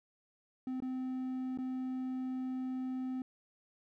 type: tone with dropouts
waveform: triangle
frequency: 257.7 Hz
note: C4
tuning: 26 cents flat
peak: -33 dBFS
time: 0.67-3.22 s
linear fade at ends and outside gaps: 2 ms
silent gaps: 0.803-0.822 / 1.575-1.586 s
effects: none